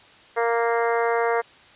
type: harmonic tone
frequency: 232.7 Hz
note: A#3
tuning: 3 cents flat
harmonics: 2 / 3 / 4 / 5 / 6 / 7 / 8 / 9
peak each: -22 / -26 / -28 / -30 / -32 / -33 / -34 / -35 dBFS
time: 0.36-1.42 s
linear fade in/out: 20 ms
effects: white hiss -50 dBFS RMS until 1.75 s + resampled to 8000 Hz